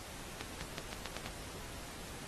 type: accelerating click train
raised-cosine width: 0.2 ms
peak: -21 dBFS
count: 7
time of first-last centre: 0.41-1.261 s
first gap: 200 ms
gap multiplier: 0.86
effects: pink hiss -48 dBFS RMS until 2.27 s + AAC 32 kbps